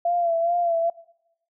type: tone with vibrato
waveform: sine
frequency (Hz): 682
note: F5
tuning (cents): -41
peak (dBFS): -19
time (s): 0.05-0.9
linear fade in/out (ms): 5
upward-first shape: sine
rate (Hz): 2.4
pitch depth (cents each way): 48
effects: noise-tail reverb RT60 0.9 s tail -22 dB re dry